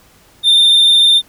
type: tone with vibrato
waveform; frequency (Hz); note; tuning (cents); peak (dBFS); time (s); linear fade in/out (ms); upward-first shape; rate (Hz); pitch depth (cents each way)
triangle; 3603; A7; +40; -5; 0.43-1.22; 50; sine; 20; 30
effects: pink hiss -48 dBFS RMS until 1.28 s